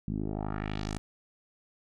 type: tone with low-pass filter sweep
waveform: 10% pulse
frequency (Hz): 51.91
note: G#1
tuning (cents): 0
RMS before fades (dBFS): -34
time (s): 0.08-0.98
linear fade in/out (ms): 0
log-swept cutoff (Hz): 190 to 9400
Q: 2
effects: none